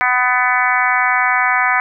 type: harmonic tone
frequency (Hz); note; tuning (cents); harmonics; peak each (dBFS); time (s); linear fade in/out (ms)
250; B3; +21; 3 / 4 / 5 / 6 / 7 / 8 / 9; -20 / -20 / -20 / -20 / -20 / -20 / -20; 0.01-1.8; 0
effects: none